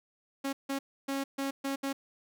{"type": "tone bursts at uneven times", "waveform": "sawtooth", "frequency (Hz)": 274, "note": "C#4", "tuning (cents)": -20, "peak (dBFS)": -27, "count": 6, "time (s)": [[0.44, 0.53], [0.69, 0.79], [1.08, 1.24], [1.38, 1.51], [1.64, 1.76], [1.83, 1.93]], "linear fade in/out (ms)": 10, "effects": []}